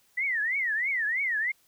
sine tone with vibrato, 1943 Hz, B6, 29 cents flat, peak -25 dBFS, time 0.17-1.52 s, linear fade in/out 10 ms, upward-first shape triangle, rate 3.1 Hz, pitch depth 280 cents each way, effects white hiss -65 dBFS RMS until 1.67 s

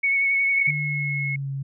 sine tone with vibrato, 2214 Hz, C#7, 3 cents flat, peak -18 dBFS, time 0.03-0.71 s, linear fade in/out 10 ms, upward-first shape triangle, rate 11 Hz, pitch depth 23 cents each way
sine tone, 2178 Hz, C#7, 31 cents flat, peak -25 dBFS, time 0.57-1.36 s, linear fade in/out 5 ms
sine tone with pitch glide, 149.4 to 137 Hz, D3 to C#3, +30 to -20 cents, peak -26 dBFS, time 0.67-1.63 s, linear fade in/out 10 ms, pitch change -150 cents, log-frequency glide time 0.82-1.5 s
effects none

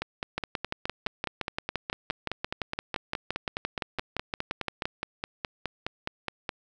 two click trains, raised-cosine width 0.3 ms, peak -14 / -13 dBFS, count 32 / 27, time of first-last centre 0.02-6.492 / 0.38-4.855 s, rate 4.79 / 5.81 Hz, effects none

